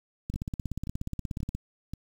two click trains, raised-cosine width 5 ms, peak -23 / -20 dBFS, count 4 / 22, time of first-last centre 0.34-1.936 / 0.3-1.55 s, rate 1.88 / 16.8 Hz, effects 8-bit

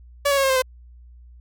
sawtooth tone with pitch steps, 570 / 558.3 / 546.8 / 535.5 / 524.5 / 513.7 Hz, C#5 / C#5 / C#5 / C5 / C5 / C5, +48 / +12 / -24 / +40 / +4 / -32 cents, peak -13 dBFS, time 0.25-0.622 s, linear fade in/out 10 ms, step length 62 ms, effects added 60 Hz sine -43 dBFS peak until 1.4 s

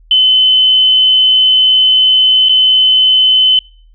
sine tone with dropouts, 3041 Hz, F#7, 47 cents sharp, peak -5 dBFS, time 0.11-3.59 s, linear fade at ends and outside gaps 2 ms, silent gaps 2.487-2.493 s, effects noise-tail reverb RT60 0.5 s tail -26 dB re dry + added 40 Hz sine -40 dBFS peak until 3.94 s

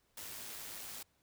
white noise with amplitude modulation, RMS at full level -45 dBFS, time 0.17-1.03 s, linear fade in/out 5 ms, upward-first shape sine, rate 106 Hz, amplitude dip 30%, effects pink hiss -75 dBFS RMS until 1.22 s

